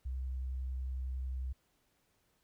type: tone with vibrato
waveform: sine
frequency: 64.5 Hz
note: C2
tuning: 24 cents flat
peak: -35 dBFS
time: 0.05-1.53 s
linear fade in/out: 10 ms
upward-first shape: triangle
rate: 11 Hz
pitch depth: 16 cents each way
effects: pink hiss -75 dBFS RMS until 2.43 s